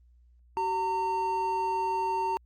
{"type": "tone pair together", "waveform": "triangle", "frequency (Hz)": [381.2, 913], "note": ["G4", "A#5"], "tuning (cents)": [-48, -36], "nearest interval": "octave + minor third", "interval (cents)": 1512, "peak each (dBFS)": [-32, -25], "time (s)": [0.57, 2.37], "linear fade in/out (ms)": 0, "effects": ["added 60 Hz sine -56 dBFS peak until 2.45 s", "Opus 32 kbps"]}